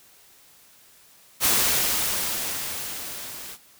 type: noise with level ramp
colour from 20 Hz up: white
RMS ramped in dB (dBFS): -19 to -39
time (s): 1.4-3.58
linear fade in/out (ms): 50
effects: white hiss -54 dBFS RMS until 3.79 s